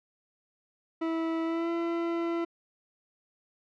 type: tone with pitch glide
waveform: 40% pulse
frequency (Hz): 326.8 to 337.2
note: E4 to E4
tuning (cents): -15 to +39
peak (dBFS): -27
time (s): 1.01-2.45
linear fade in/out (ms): 10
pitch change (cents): +54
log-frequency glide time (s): 1.44-1.7
effects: low-pass 2000 Hz 12 dB/octave

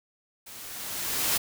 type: noise with level ramp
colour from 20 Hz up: white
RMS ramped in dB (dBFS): -45 to -24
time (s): 0.46-1.38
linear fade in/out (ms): 10
effects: none

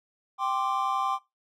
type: chord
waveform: triangle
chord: G suspended fourth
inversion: none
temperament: just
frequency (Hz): 784 / 1045.3 / 1176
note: G5 / C6 / D6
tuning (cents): 0 / -2 / +2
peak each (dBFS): -28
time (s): 0.38-1.19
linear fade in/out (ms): 50
effects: noise-tail reverb RT60 0.2 s tail -17 dB re dry

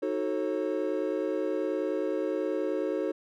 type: chord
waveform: triangle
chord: D# half-diminished seventh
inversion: none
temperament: equal with one note detuned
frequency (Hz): 311.1 / 370 / 440 / 541.7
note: D#4 / F#4 / A4 / C#5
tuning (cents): 0 / 0 / 0 / -40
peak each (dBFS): -31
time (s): 0.02-3.12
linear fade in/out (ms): 10
effects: none

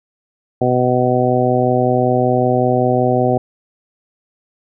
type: harmonic tone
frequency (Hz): 125.3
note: B2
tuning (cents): +25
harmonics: 1 / 2 / 3 / 4 / 5 / 6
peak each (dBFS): -19 / -19 / -19 / -19 / -19 / -19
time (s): 0.61-3.38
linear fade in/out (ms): 5
effects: none

